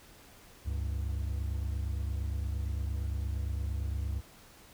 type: tone pair together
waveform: triangle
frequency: 69.3 / 98 Hz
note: C#2 / G2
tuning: 0 / 0 cents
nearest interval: tritone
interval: 600 cents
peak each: -30 / -35 dBFS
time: 0.65-4.21 s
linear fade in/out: 20 ms
effects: pink hiss -56 dBFS RMS until 4.73 s